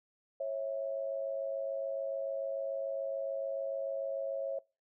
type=tone pair together; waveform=sine; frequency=547.1 / 654 Hz; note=C#5 / E5; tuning=-23 / -14 cents; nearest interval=minor third; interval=309 cents; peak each=-34 / -39 dBFS; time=0.4-4.59 s; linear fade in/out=5 ms; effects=noise-tail reverb RT60 0.3 s tail -24 dB re dry